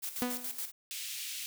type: noise with tremolo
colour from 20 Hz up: blue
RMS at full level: -37 dBFS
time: 0.02-0.72 s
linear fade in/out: 20 ms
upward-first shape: square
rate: 7.1 Hz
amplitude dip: 65%
type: tone with exponential decay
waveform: sawtooth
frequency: 246.9 Hz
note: B3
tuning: in tune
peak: -24 dBFS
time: 0.22-0.6 s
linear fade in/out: 0 ms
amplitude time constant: 81 ms
type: high-pass noise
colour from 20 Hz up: pink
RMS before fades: -40 dBFS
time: 0.91-1.46 s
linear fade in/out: 0 ms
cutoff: 2500 Hz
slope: 24 dB/octave
effects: none

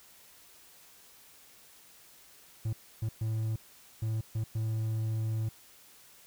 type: tone bursts at uneven times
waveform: triangle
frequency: 110.6 Hz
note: A2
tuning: 9 cents sharp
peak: -27 dBFS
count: 6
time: 2.65-2.73 / 3.02-3.09 / 3.21-3.56 / 4.02-4.21 / 4.35-4.44 / 4.55-5.49 s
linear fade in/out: 5 ms
effects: white hiss -57 dBFS RMS until 6.26 s

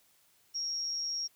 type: tone with amplitude modulation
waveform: sine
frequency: 5588 Hz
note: F8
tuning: in tune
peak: -30 dBFS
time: 0.54-1.28 s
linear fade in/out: 20 ms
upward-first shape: sine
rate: 158 Hz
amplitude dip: 45%
effects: white hiss -67 dBFS RMS until 1.35 s

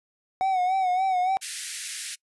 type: tone with vibrato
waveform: triangle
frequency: 746 Hz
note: F#5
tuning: 14 cents sharp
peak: -19 dBFS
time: 0.41-1.37 s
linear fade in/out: 0 ms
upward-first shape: sine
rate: 3.5 Hz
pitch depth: 61 cents each way
type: high-pass noise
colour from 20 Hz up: white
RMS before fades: -32 dBFS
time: 1.41-2.16 s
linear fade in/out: 20 ms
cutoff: 1600 Hz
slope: 48 dB/octave
effects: noise-tail reverb RT60 0.1 s tail -25 dB re dry + resampled to 24000 Hz

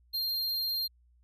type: tone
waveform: square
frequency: 4195 Hz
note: C8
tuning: 4 cents sharp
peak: -30 dBFS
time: 0.13-0.88 s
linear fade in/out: 20 ms
effects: added 60 Hz sine -61 dBFS peak until 1.23 s

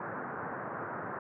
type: band-pass noise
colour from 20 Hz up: white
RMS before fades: -39 dBFS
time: 0-1.19 s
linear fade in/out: 5 ms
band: 100 to 1600 Hz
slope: 48 dB/octave
effects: none

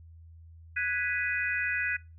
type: chord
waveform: sine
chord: G# minor seventh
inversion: third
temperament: equal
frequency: 1480 / 1661.2 / 1975.5 / 2489 Hz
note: F#6 / G#6 / B6 / D#7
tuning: 0 / 0 / 0 / 0 cents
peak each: -33 dBFS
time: 0.76-1.97 s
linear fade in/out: 10 ms
effects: noise-tail reverb RT60 0.3 s tail -23 dB re dry + added 82 Hz sine -48 dBFS peak until 2.18 s

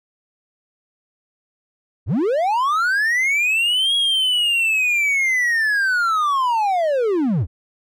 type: linear two-way sweep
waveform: triangle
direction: up then down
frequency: 64 to 3322 to 64 Hz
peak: -14 dBFS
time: 2.06-7.47 s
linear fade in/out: 50 ms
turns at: 3.95 s
effects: none

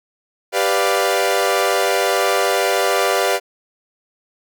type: chord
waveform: sawtooth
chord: G dominant seventh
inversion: none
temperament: equal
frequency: 392 / 493.9 / 587.3 / 698.5 Hz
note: G4 / B4 / D5 / F5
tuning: 0 / 0 / 0 / 0 cents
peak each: -17 dBFS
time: 0.52-3.4 s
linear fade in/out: 50 ms
effects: none

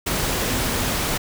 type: tone in noise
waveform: sine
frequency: 253.8 Hz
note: B3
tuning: 47 cents sharp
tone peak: -31 dBFS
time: 0.49-0.92 s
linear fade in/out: 10 ms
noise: pink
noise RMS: -23 dBFS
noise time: 0.06-1.18 s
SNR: -11 dB
effects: none

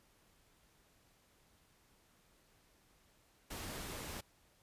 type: noise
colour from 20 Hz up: pink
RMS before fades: -45 dBFS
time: 3.5-4.21 s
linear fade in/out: 10 ms
effects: pink hiss -70 dBFS RMS until 4.62 s + resampled to 32000 Hz

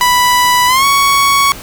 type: tone with pitch glide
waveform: sawtooth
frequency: 987.8 to 1115.2 Hz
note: B5 to C#6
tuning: 0 to +10 cents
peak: -4 dBFS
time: 0.01-1.52 s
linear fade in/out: 0 ms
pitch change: +210 cents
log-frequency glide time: 0.67-0.85 s
effects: pink hiss -30 dBFS RMS until 1.62 s

